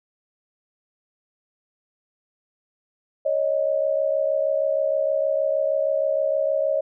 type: tone pair together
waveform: sine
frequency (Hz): 554.4 / 620.8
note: C#5 / D#5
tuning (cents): 0 / -4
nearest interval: major second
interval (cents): 196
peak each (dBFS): -22 / -22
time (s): 3.25-6.81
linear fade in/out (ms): 10
effects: none